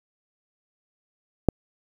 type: click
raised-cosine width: 2 ms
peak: -3 dBFS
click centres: 1.487 s
effects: 7-bit